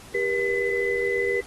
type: tone cluster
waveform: sine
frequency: 395 / 480.5 / 2012 Hz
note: G4 / B4 / B6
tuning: +13 / -48 / +32 cents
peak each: -26 dBFS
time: 0.14-1.41 s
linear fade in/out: 10 ms
effects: pink hiss -46 dBFS RMS until 1.46 s + AAC 32 kbps